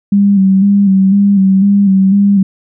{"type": "tone with vibrato", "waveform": "sine", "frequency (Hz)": 196.3, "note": "G3", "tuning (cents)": 3, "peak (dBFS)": -5, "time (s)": [0.12, 2.43], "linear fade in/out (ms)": 5, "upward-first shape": "square", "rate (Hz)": 2, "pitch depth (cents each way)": 40, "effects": []}